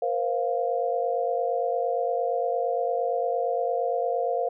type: chord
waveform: sine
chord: Bb suspended second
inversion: none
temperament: equal with one note detuned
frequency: 474.6 / 523.3 / 698.5 Hz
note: Bb4 / C5 / F5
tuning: +31 / 0 / 0 cents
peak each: -28 / -28 / -27 dBFS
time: 0.02-4.49 s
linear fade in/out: 5 ms
effects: none